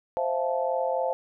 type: chord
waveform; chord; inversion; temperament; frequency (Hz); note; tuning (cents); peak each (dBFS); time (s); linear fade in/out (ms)
sine; F major seventh; second; just; 523.8 / 654.8 / 698.5 / 873.1; C5 / E5 / F5 / A5; +2 / -12 / 0 / -14; -27 / -31 / -31 / -31; 0.17-1.13; 0
effects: none